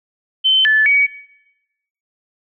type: tone with pitch steps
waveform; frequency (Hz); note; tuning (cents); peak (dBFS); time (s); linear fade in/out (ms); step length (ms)
sine; 3075 / 1741 / 2259; G7 / A6 / C#7; -34 / -19 / +32; -10; 0.44-1.07; 20; 210
effects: noise-tail reverb RT60 1.0 s tail -20 dB re dry